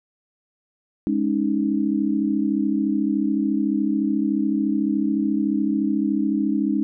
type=chord; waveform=sine; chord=Ab suspended fourth; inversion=none; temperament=equal; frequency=207.7 / 277.2 / 311.1 Hz; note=Ab3 / Db4 / Eb4; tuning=0 / 0 / 0 cents; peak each=-23 dBFS; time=1.07-6.83 s; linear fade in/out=0 ms; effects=none